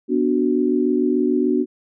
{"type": "chord", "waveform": "sine", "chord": "B minor", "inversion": "none", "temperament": "equal", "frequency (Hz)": [246.9, 293.7, 370], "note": ["B3", "D4", "F#4"], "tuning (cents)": [0, 0, 0], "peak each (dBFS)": -20, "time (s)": [0.08, 1.66], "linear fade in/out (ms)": 50, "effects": []}